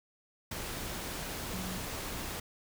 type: tone in noise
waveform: sine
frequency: 185 Hz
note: F#3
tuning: in tune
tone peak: -39 dBFS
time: 1.53-1.78 s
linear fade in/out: 5 ms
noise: pink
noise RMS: -39 dBFS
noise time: 0.51-2.4 s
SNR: -3 dB
effects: none